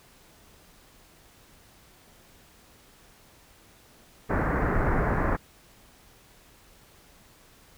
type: low-pass noise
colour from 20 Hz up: pink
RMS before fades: -25 dBFS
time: 4.29-5.37 s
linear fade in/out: 20 ms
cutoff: 1900 Hz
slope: 48 dB/octave
effects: pink hiss -56 dBFS RMS until 7.77 s